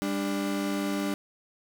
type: tone pair together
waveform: 35% pulse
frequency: 200 / 294.9 Hz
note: G3 / D4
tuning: +35 / +7 cents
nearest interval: perfect fifth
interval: 672 cents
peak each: -29 / -28 dBFS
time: 0.02-1.14 s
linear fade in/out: 0 ms
effects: none